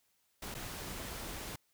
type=noise with dropouts; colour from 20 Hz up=pink; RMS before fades=-43 dBFS; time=0.42-1.56 s; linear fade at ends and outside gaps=5 ms; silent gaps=0.543-0.549 s; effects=white hiss -75 dBFS RMS until 1.73 s